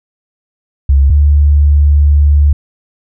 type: tone pair in turn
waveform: sine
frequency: 68.8 / 72.86 Hz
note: C#2 / D2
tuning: -12 / -13 cents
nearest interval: minor second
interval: 99 cents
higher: second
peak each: -4 dBFS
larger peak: neither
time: 0.89-1.1 / 1.1-2.53 s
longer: second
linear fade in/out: 5 ms
effects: none